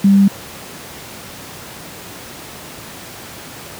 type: tone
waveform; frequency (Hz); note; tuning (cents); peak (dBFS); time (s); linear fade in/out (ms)
sine; 197.6; G3; +14; -6; 0.04-0.28; 5
effects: pink hiss -33 dBFS RMS until 3.79 s + high-pass 100 Hz 12 dB/octave